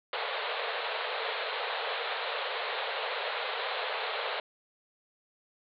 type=band-pass noise; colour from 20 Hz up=pink; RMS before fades=-34 dBFS; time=0.13-4.4 s; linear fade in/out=2 ms; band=430 to 4200 Hz; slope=96 dB/octave; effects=none